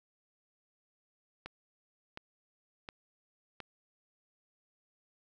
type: click train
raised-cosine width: 0.3 ms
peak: -26 dBFS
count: 4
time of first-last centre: 1.46-3.603 s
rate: 1.4 Hz
effects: none